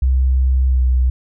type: tone with pitch glide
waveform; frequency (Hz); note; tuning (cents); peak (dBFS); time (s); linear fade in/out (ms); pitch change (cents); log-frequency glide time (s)
sine; 64.8 to 63.14; C2 to B1; -16 to +39; -11; 0.02-1.1; 5; -45; 0.68-0.81
effects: none